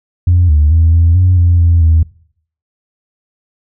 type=tone with pitch steps; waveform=sine; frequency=88.1 / 74.8 / 81.8 / 83.8 / 91.2 / 86.8 / 84.8 / 80.8 Hz; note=F2 / D2 / E2 / E2 / F#2 / F2 / E2 / E2; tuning=+16 / +32 / -13 / +29 / -24 / -10 / +50 / -34 cents; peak=-4 dBFS; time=0.27-2.03 s; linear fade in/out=5 ms; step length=220 ms; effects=noise-tail reverb RT60 0.6 s tail -22 dB re dry + tanh soft clip ceiling -2 dBFS